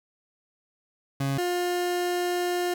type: tone pair in turn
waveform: 30% pulse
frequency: 137.6 / 354.8 Hz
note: C#3 / F4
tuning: -12 / +27 cents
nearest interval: octave + major third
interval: 1639 cents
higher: second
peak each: -22 dBFS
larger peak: neither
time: 1.2-1.38 / 1.38-2.74 s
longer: second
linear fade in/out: 5 ms
effects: none